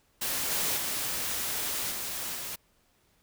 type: noise with level steps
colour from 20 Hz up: white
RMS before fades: -31 / -29 / -32 / -35 / -37 dBFS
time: 0.21-2.56 s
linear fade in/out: 10 ms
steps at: 0.5 / 0.76 / 1.9 / 2.34 s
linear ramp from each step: 20 ms
effects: pink hiss -68 dBFS RMS until 3.22 s